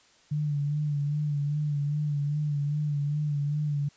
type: tone with vibrato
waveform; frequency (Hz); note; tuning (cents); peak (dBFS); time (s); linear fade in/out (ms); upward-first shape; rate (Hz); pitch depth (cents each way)
sine; 146.83; D3; 0; -25; 0.31-3.89; 10; sine; 2.5; 44
effects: white hiss -60 dBFS RMS until 3.96 s + resampled to 16000 Hz